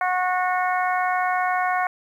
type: harmonic tone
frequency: 365.6 Hz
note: F#4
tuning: 21 cents flat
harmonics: 2 / 3 / 4 / 5 / 6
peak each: -22 / -26 / -28 / -30 / -32 dBFS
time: 0.01-1.87 s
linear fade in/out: 2 ms
effects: 9-bit